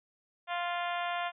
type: harmonic tone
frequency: 349.2 Hz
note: F4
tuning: in tune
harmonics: 2 / 3 / 4 / 5 / 6 / 7 / 8 / 9 / 10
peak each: -34 / -38 / -40 / -42 / -44 / -45 / -46 / -47 / -48 dBFS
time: 0.47-1.32 s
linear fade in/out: 50 ms
effects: none